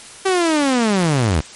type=linear sweep; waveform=sawtooth; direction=down; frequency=389.4 to 69.1 Hz; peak=-10 dBFS; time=0.25-1.41 s; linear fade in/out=10 ms; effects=white hiss -38 dBFS RMS until 1.55 s + MP3 48 kbps